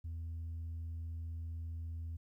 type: tone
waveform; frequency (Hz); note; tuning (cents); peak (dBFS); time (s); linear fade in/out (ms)
sine; 82.41; E2; 0; -37; 0.04-2.17; 10
effects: tanh soft clip ceiling -38 dBFS + 13-bit